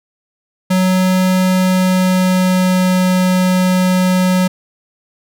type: tone with pitch glide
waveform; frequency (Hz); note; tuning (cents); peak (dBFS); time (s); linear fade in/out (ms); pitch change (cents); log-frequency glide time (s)
square; 185.3 to 183.91; F#3 to F#3; +3 to -10; -11; 0.7-4.48; 10; -13; 1.56-3.06
effects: none